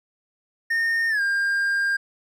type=tone with pitch glide; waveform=triangle; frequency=1831 to 1603.2 Hz; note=A#6 to G6; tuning=-32 to +38 cents; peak=-18 dBFS; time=0.7-1.97 s; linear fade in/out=10 ms; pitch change=-230 cents; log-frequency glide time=1.09-1.21 s; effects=none